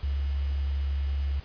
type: tone with quantisation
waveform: sine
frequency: 69.7 Hz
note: C#2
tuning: 10 cents sharp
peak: -25 dBFS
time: 0.03-1.4 s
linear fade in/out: 5 ms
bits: 8
effects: pink hiss -50 dBFS RMS until 1.44 s + resampled to 11025 Hz